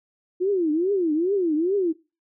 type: tone with vibrato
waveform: sine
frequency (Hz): 349.2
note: F4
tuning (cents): 0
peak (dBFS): -19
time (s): 0.4-1.93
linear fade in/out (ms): 20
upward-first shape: triangle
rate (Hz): 2.4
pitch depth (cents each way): 300
effects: noise-tail reverb RT60 0.3 s tail -22 dB re dry